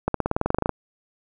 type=accelerating click train; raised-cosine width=1 ms; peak=-7 dBFS; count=14; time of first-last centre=0.08-0.693 s; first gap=63 ms; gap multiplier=0.95; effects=none